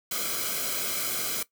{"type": "noise with comb filter", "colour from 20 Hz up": "white", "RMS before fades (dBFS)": -30, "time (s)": [0.11, 1.43], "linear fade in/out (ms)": 5, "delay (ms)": 1.1, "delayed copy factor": -0.75, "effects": ["noise-tail reverb RT60 0.1 s tail -17 dB re dry"]}